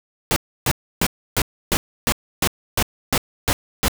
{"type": "noise bursts", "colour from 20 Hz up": "pink", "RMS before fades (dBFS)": -18, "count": 11, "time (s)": [0.31, 3.882], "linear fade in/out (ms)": 0, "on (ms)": 52, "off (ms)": 300, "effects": []}